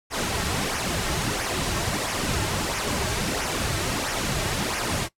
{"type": "noise with flanger", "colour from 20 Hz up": "pink", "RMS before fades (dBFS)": -26, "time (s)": [0.1, 5.09], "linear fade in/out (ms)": 50, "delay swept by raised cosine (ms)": [0.24, 4.14], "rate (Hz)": 1.5, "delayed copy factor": -0.55, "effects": ["noise-tail reverb RT60 0.1 s tail -19 dB re dry", "low-pass 10000 Hz 12 dB/octave"]}